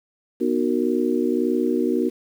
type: chord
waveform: sine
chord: B major seventh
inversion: none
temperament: just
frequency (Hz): 246.9 / 308.7 / 370.4 / 463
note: B3 / D#4 / F#4 / A#4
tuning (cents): 0 / -14 / +2 / -12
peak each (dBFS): -23 / -24 / -23 / -27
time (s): 0.4-2.1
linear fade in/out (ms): 20
effects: 8-bit